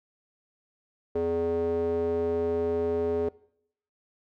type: tone with band-pass filter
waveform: square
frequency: 83.9 Hz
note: E2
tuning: 31 cents sharp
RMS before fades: -27 dBFS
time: 1.15-3.29 s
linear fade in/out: 5 ms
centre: 450 Hz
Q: 5.5
effects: noise-tail reverb RT60 0.7 s tail -22 dB re dry